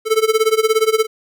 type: tone with tremolo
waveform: square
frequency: 440 Hz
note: A4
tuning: in tune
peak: -10 dBFS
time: 0.05-1.07 s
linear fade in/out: 50 ms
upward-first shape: sine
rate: 17 Hz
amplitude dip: 90%
effects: none